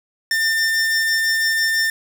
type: tone pair together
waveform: 45% pulse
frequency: 1800 / 5394 Hz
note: A6 / E8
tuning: +39 / +39 cents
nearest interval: octave + perfect fifth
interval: 1900 cents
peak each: -17 / -24 dBFS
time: 0.31-1.9 s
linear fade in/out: 2 ms
effects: 7-bit